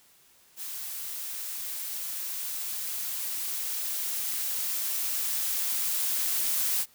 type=noise with level ramp; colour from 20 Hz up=blue; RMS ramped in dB=-37 to -27 dBFS; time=0.56-6.86 s; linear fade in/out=50 ms; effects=white hiss -60 dBFS RMS until 6.94 s